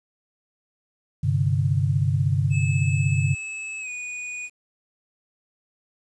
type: chord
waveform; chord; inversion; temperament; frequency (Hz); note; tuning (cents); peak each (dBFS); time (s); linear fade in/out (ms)
sine; G suspended fourth; none; just; 98 / 130.67 / 147; G2 / C3 / D3; 0 / -2 / +2; -23; 1.23-3.35; 10
type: tone with pitch glide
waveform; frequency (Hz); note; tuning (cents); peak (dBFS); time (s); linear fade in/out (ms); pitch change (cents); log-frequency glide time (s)
square; 2600 to 2467; E7 to D#7; -24 to -15; -31; 2.5-4.5; 50; -91; 3.8-3.9
effects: resampled to 22050 Hz + 9-bit